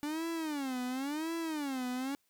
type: tone with vibrato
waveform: 45% pulse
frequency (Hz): 288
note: D4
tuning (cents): -34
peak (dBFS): -34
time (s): 0.03-2.15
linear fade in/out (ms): 0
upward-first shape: sine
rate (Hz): 0.94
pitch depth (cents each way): 250
effects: white hiss -75 dBFS RMS until 2.29 s